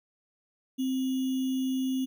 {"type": "tone with sample-and-hold", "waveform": "sine", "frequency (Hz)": 261.6, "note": "C4", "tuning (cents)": 0, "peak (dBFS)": -26, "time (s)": [0.78, 2.06], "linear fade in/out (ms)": 20, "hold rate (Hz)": 3150, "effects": []}